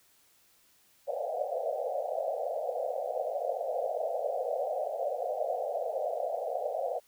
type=band-pass noise; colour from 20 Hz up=pink; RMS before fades=-33 dBFS; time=1.07-7 s; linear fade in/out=20 ms; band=490 to 750 Hz; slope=96 dB/octave; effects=white hiss -65 dBFS RMS until 7.07 s